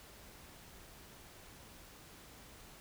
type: silence
effects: pink hiss -56 dBFS RMS until 2.8 s